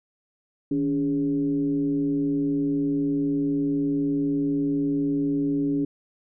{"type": "tone with frequency modulation", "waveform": "sine", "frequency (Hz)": 284, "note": "C#4", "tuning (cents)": 42, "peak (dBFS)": -21, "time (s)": [0.71, 5.85], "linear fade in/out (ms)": 5, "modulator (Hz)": 128, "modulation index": 0.55, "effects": []}